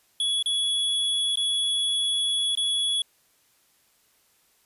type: tone with dropouts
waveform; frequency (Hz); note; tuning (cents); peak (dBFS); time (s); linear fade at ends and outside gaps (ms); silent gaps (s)
square; 3377; G#7; +28; -23; 0.2-3.02; 2; 0.426-0.459 / 1.357-1.372 / 2.552-2.573
effects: white hiss -64 dBFS RMS until 4.65 s + resampled to 32000 Hz